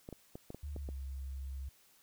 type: clicks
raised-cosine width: 2 ms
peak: -31 dBFS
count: 7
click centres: 0.089 / 0.127 / 0.355 / 0.504 / 0.546 / 0.763 / 0.889 s
type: tone with pitch glide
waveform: sine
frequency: 72.8 to 67.14 Hz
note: D2 to C2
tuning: -15 to +45 cents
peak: -39 dBFS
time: 0.63-1.69 s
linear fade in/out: 5 ms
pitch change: -140 cents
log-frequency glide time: 0.76-0.94 s
effects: white hiss -66 dBFS RMS until 2.02 s